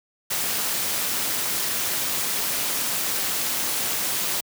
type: noise with amplitude modulation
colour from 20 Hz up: white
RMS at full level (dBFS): -23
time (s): 0.3-4.41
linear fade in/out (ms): 10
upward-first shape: sine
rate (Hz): 211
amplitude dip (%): 50
effects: high-pass 100 Hz 12 dB/octave